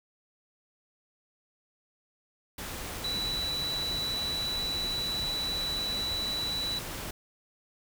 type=tone in noise; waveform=sine; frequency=3951 Hz; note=B7; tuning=in tune; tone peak=-30 dBFS; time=3.04-6.79 s; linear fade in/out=5 ms; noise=pink; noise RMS=-38 dBFS; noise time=2.58-7.11 s; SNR=+5 dB; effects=none